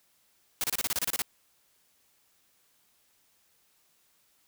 white noise bursts, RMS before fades -29 dBFS, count 11, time 0.61-1.219 s, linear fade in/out 0 ms, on 29 ms, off 29 ms, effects white hiss -68 dBFS RMS until 4.47 s

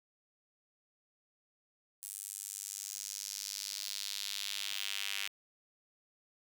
square tone with high-pass filter sweep, 49.94 Hz, G1, 33 cents sharp, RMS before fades -41 dBFS, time 2.02-5.28 s, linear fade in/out 10 ms, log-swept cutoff 9300 to 2600 Hz, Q 2.1, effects none

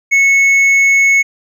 sine tone with hard clipping, 2200 Hz, C#7, 14 cents flat, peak -8 dBFS, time 0.11-1.23 s, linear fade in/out 20 ms, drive 4 dB, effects none

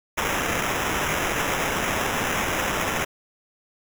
violet noise with sample-and-hold, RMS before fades -25 dBFS, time 0.17-3.05 s, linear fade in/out 10 ms, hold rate 4410 Hz, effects none

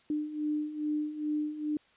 sine beating tone pair, 299.4 / 301.8 Hz, D4 / D4, +33 / +47 cents, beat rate 2.4 Hz, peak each -36 / -31 dBFS, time 0.1-1.77 s, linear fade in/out 2 ms, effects white hiss -64 dBFS RMS until 1.96 s + resampled to 8000 Hz

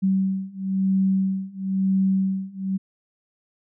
sine beating tone pair, 191 / 192 Hz, G3 / G3, -45 / -36 cents, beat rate 1 Hz, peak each -23 / -22 dBFS, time 0.02-2.78 s, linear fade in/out 20 ms, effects none

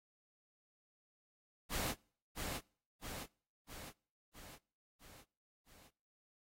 pink noise with echo, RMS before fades -39 dBFS, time 1.69-1.95 s, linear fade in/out 50 ms, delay 660 ms, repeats 6, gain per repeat -4 dB, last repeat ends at 5.91 s, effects noise-tail reverb RT60 0.5 s tail -26 dB re dry + AAC 48 kbps

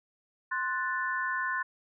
sine chord, F# diminished, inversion second, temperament equal, 1046.5 / 1480 / 1760 Hz, C6 / F#6 / A6, 0 / 0 / 0 cents, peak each -33 dBFS, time 0.51-1.63 s, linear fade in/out 10 ms, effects none

